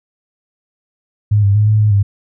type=tone with pitch steps; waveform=sine; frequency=104.6 / 99.9 / 105.6 / 107.3 / 106.2 / 100.4 Hz; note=G#2 / G2 / G#2 / A2 / G#2 / G2; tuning=+13 / +33 / +29 / -43 / +39 / +42 cents; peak=-8 dBFS; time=1.31-2.03 s; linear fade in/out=10 ms; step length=120 ms; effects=none